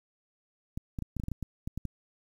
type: clicks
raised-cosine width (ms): 5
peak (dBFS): -22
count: 12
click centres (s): 0.775 / 0.988 / 1.023 / 1.167 / 1.199 / 1.237 / 1.284 / 1.317 / 1.427 / 1.675 / 1.776 / 1.853
effects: 9-bit